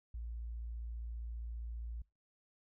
sine tone, 57.5 Hz, A#1, 23 cents flat, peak -40 dBFS, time 0.14-2.02 s, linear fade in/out 5 ms, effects noise-tail reverb RT60 0.3 s tail -26 dB re dry

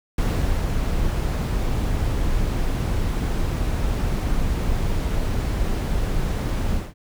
brown noise with ADSR envelope, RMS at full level -19 dBFS, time 0.18-6.94 s, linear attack 4 ms, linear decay 460 ms, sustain -3 dB, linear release 200 ms, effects none

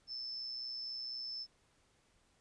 sine tone with amplitude modulation, 5274 Hz, E8, in tune, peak -38 dBFS, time 0.07-1.47 s, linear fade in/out 50 ms, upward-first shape sine, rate 124 Hz, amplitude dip 45%, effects pink hiss -72 dBFS RMS until 2.4 s + resampled to 22050 Hz

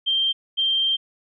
sine tone pair in turn, 3161 / 3161 Hz, G7 / G7, +14 / +14 cents, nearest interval unison, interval 0 cents, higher neither, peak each -18 dBFS, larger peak neither, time 0.06-0.33 / 0.57-0.97 s, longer second, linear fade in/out 20 ms, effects none

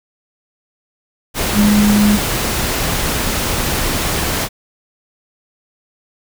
sine tone in noise, 207.7 Hz, G#3, in tune, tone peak -9 dBFS, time 1.54-2.19 s, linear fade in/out 50 ms, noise pink, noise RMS -18 dBFS, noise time 1.34-4.49 s, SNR +6 dB, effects none

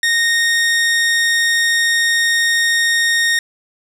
sawtooth tone, 1853 Hz, A#6, 11 cents flat, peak -9 dBFS, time 0.03-3.39 s, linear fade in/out 2 ms, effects low-pass 10000 Hz 12 dB/octave + 8-bit

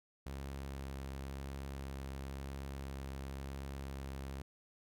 sawtooth tone with vibrato, 68 Hz, C#2, 33 cents flat, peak -38 dBFS, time 0.26-4.42 s, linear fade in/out 5 ms, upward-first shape sine, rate 0.96 Hz, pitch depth 11 cents each way, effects none

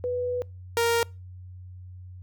sine / sawtooth tone pair in turn, 493.9 / 466.2 Hz, B4 / A#4, 0 / 0 cents, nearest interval minor second, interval 100 cents, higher first, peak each -25 / -17 dBFS, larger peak second, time 0.04-0.42 / 0.77-1.03 s, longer first, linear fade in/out 0 ms, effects noise-tail reverb RT60 0.3 s tail -26 dB re dry + added 91 Hz sine -40 dBFS peak until 2.22 s

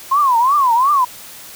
sine tone with vibrato, 1041 Hz, C6, 9 cents flat, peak -10 dBFS, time 0.11-1.05 s, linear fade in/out 10 ms, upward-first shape triangle, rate 2.8 Hz, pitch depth 260 cents each way, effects white hiss -36 dBFS RMS until 1.55 s

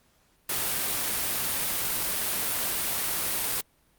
white noise, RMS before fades -28 dBFS, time 0.49-3.61 s, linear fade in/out 5 ms, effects pink hiss -65 dBFS RMS until 3.98 s + Opus 48 kbps

